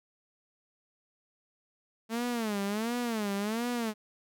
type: tone with vibrato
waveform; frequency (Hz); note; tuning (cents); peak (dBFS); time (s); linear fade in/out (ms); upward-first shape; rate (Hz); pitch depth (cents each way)
sawtooth; 220; A3; 0; -26; 2.09-3.94; 50; sine; 1.4; 180
effects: none